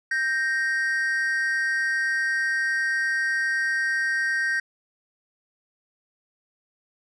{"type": "tone pair together", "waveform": "triangle", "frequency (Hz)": [1568, 1864.7], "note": ["G6", "A#6"], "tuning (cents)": [0, 0], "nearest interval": "minor third", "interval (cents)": 300, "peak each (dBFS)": -23, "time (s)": [0.11, 4.6], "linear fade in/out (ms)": 5, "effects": ["resampled to 24000 Hz"]}